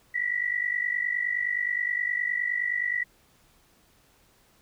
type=tone pair together; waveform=sine; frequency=1925.9 / 1975.5 Hz; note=B6 / B6; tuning=-44 / 0 cents; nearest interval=unison; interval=44 cents; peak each=-28 dBFS; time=0.14-3.04 s; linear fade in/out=10 ms; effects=pink hiss -62 dBFS RMS until 4.61 s